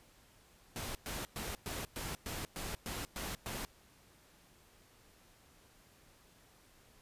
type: noise bursts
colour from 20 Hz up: pink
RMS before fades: -41 dBFS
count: 10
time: 0.76-3.65 s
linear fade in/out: 0 ms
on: 190 ms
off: 110 ms
effects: pink hiss -64 dBFS RMS until 7.01 s + resampled to 32000 Hz